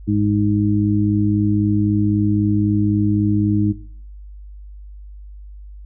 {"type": "harmonic tone", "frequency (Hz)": 103.83, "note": "G#2", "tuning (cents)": 0, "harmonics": [1, 2, 3], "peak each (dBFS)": [-19, -19, -19], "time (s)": [0.07, 3.73], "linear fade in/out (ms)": 20, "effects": ["noise-tail reverb RT60 0.6 s tail -19 dB re dry", "added 50 Hz sine -34 dBFS peak until 5.85 s"]}